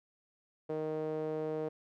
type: tone with band-pass filter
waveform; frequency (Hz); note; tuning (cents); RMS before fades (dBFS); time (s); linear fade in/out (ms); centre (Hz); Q
sawtooth; 155.56; D#3; 0; -36; 0.69-1.69; 10; 490; 3.3
effects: none